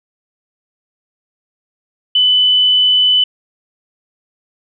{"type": "tone with frequency modulation", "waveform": "sine", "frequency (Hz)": 3000, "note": "F#7", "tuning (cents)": 23, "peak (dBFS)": -8, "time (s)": [2.15, 3.24], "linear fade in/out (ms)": 5, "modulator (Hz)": 44.6, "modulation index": 0.42, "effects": []}